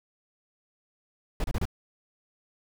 brown noise bursts, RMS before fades -27 dBFS, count 4, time 1.4-1.654 s, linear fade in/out 2 ms, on 41 ms, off 30 ms, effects none

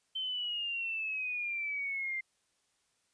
sine exponential sweep, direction down, 3100 to 2086 Hz, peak -33 dBFS, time 0.15-2.21 s, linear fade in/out 10 ms, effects white hiss -75 dBFS RMS until 3.13 s + resampled to 22050 Hz

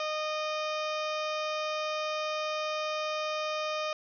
harmonic tone, 615 Hz, D#5, 20 cents flat, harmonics 1 / 2 / 3 / 4 / 5 / 6 / 7 / 8 / 9 / 10, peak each -33 / -35 / -47 / -39 / -44 / -44 / -54 / -47 / -47 / -52 dBFS, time 0-3.93 s, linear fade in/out 2 ms, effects none

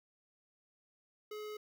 square tone with notch filter, 424.1 Hz, G#4, 36 cents sharp, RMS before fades -44 dBFS, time 1.31-1.57 s, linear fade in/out 5 ms, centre 8800 Hz, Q 1.8, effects none

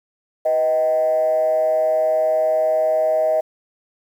sine tone with frequency modulation, 630 Hz, D#5, 21 cents sharp, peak -14 dBFS, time 0.45-3.41 s, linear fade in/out 10 ms, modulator 140 Hz, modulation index 0.53, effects tanh soft clip ceiling -10 dBFS + 8-bit

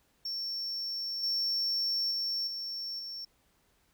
triangle tone with level steps, 5450 Hz, F8, 43 cents flat, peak -32 / -27 / -29 / -34 / -37 dBFS, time 0.25-3.25 s, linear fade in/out 5 ms, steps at 1.23 / 2.11 / 2.47 / 2.99 s, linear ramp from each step 5 ms, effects pink hiss -70 dBFS RMS until 3.93 s

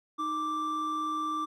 triangle tone pair together, 310.8 / 1174.7 Hz, D#4 / D6, -2 / 0 cents, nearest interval octave + major seventh, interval 2302 cents, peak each -35 / -28 dBFS, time 0.18-1.46 s, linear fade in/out 20 ms, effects none

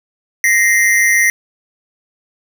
square ring-modulated tone, 1975.5 Hz, B6, in tune, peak -7 dBFS, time 0.44-1.3 s, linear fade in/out 0 ms, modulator 103 Hz, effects none

